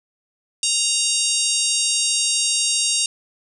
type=harmonic tone; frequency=932.3 Hz; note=A#5; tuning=in tune; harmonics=3 / 4 / 5 / 6 / 7 / 8 / 9 / 10; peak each=-26 / -26 / -26 / -26 / -26 / -26 / -26 / -26 dBFS; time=0.63-3.06 s; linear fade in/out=2 ms; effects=none